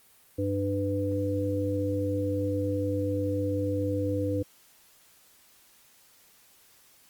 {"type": "tone cluster", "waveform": "sine", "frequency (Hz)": [98.1, 298.4, 497.9], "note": ["G2", "D4", "B4"], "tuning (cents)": [2, 28, 14], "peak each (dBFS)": -30, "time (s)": [0.38, 4.43], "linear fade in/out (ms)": 10, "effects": ["white hiss -59 dBFS RMS until 7.09 s", "Opus 32 kbps"]}